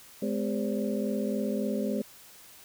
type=tone cluster; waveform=sine; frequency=209.7 / 253.3 / 402.7 / 518 / 574 Hz; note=G#3 / B3 / G4 / C5 / D5; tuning=+17 / +44 / +47 / -17 / -40 cents; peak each=-30 / -34 / -35 / -36 / -37 dBFS; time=0.22-2.02 s; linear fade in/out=5 ms; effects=white hiss -52 dBFS RMS until 2.64 s

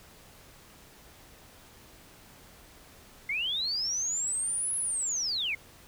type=linear two-way sweep; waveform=sine; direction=up then down; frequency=2065 to 10640 to 2065 Hz; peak=-28 dBFS; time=3.29-5.55 s; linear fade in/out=5 ms; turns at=4.77 s; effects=pink hiss -54 dBFS RMS until 5.87 s

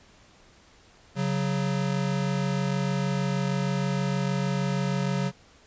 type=tone pair together; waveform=square; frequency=138.59 / 185 Hz; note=C#3 / F#3; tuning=0 / 0 cents; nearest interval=perfect fourth; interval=500 cents; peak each=-28 dBFS; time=1.15-5.32 s; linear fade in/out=50 ms; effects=pink hiss -56 dBFS RMS until 5.66 s + resampled to 16000 Hz

